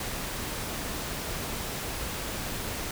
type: noise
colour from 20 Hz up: pink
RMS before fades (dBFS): -34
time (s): 0-2.91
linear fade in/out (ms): 2
effects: none